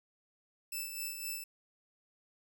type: tone with tremolo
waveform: 5% pulse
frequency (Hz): 2637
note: E7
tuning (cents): 0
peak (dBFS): -27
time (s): 0.72-1.44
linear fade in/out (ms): 5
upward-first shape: sine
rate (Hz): 3.9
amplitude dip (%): 50
effects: none